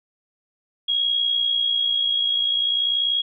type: tone with amplitude modulation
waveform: sine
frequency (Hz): 3298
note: G#7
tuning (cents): -13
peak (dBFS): -16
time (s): 0.88-3.22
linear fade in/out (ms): 10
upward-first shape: sine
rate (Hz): 60.4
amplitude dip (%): 55
effects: none